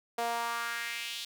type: tone with high-pass filter sweep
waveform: sawtooth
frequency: 233.9 Hz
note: A#3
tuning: 6 cents sharp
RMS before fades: -35 dBFS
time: 0.18-1.25 s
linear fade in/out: 5 ms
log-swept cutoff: 610 to 3700 Hz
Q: 2.6
effects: none